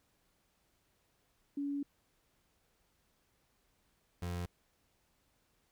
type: tone pair in turn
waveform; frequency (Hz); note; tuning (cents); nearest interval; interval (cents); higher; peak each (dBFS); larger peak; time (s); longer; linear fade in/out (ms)
sine / 30% pulse; 283.6 / 87.9; C#4 / F2; +40 / +12; octave + minor sixth; 2028; first; -34 / -34; neither; 1.57-1.83 / 4.22-4.46; first; 5
effects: pink hiss -75 dBFS RMS until 5.71 s